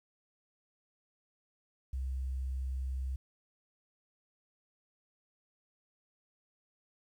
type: tone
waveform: sine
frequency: 65.41 Hz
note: C2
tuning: in tune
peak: -33 dBFS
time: 1.93-3.16 s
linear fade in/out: 5 ms
effects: 11-bit